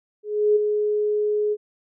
sine tone with ADSR envelope, 420.1 Hz, G#4, 20 cents sharp, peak -13 dBFS, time 0.23-1.57 s, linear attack 330 ms, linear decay 14 ms, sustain -6 dB, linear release 48 ms, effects none

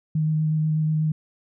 sine tone with vibrato, 155.56 Hz, D#3, in tune, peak -19 dBFS, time 0.15-1.12 s, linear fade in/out 5 ms, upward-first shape square, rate 8.2 Hz, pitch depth 10 cents each way, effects none

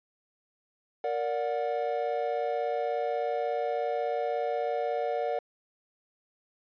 triangle chord, Bb augmented, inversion none, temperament just, 466.2 / 582.7 / 728.4 Hz, Bb4 / D5 / F#5, 0 / -14 / -27 cents, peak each -30 dBFS, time 1.04-5.39 s, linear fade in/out 2 ms, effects resampled to 11025 Hz

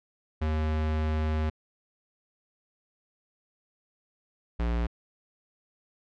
square tone pair in turn, 77.78 / 58.22 Hz, D#2 / A#1, 0 / -2 cents, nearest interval perfect fourth, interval 502 cents, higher first, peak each -26 dBFS, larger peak neither, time 0.41-1.5 / 4.59-4.87 s, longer first, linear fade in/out 10 ms, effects low-pass 3000 Hz 12 dB/octave

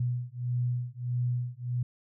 sine beating tone pair, 122.1 / 123.7 Hz, B2 / B2, -19 / +3 cents, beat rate 1.6 Hz, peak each -31 dBFS, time 0-1.83 s, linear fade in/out 5 ms, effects none

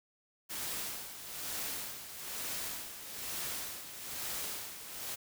white noise with tremolo, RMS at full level -38 dBFS, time 0.49-5.16 s, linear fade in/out 20 ms, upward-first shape sine, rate 1.1 Hz, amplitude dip 65%, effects none

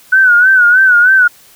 sine tone with vibrato, 1486 Hz, F#6, 7 cents sharp, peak -4 dBFS, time 0.12-1.28 s, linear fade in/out 10 ms, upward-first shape sine, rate 3.2 Hz, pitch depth 86 cents each way, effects white hiss -43 dBFS RMS until 1.55 s

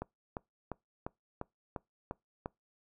click train, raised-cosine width 1 ms, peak -23 dBFS, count 8, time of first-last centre 0.02-2.459 s, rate 2.87 Hz, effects noise-tail reverb RT60 0.2 s tail -25 dB re dry

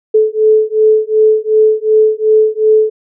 sine beating tone pair, 432.3 / 435 Hz, A4 / A4, -31 / -20 cents, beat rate 2.7 Hz, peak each -10 dBFS, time 0.14-2.9 s, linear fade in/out 10 ms, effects none

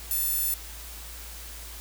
sawtooth tone with high-pass filter, 880 Hz, A5, in tune, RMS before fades -27 dBFS, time 0.11-0.54 s, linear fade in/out 0 ms, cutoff 12000 Hz, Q 1.2, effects added 56 Hz sine -42 dBFS peak until 1.8 s + white hiss -43 dBFS RMS until 1.8 s

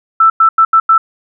sine tone bursts at uneven times, 1325 Hz, E6, 9 cents sharp, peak -4 dBFS, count 5, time 0.2-0.3 / 0.4-0.49 / 0.58-0.65 / 0.73-0.8 / 0.89-0.98 s, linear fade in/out 5 ms, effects none

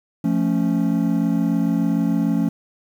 triangle chord, F augmented, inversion none, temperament equal with one note detuned, 173.21 / 220 / 277.2 Hz, F3 / A3 / C#4, -14 / 0 / 0 cents, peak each -19 dBFS, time 0.24-2.49 s, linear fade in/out 5 ms, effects tanh soft clip ceiling -5 dBFS + 8-bit

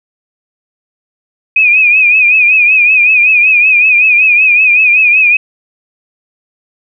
sine tone with vibrato, 2489 Hz, D#7, in tune, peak -4 dBFS, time 1.56-5.37 s, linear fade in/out 5 ms, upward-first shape triangle, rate 5.3 Hz, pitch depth 92 cents each way, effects none

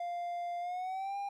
triangle tone with pitch glide, 698 to 801.8 Hz, F5 to G5, -1 to +39 cents, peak -33 dBFS, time 0-1.29 s, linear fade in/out 5 ms, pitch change +240 cents, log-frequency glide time 0.6-1.17 s, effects none

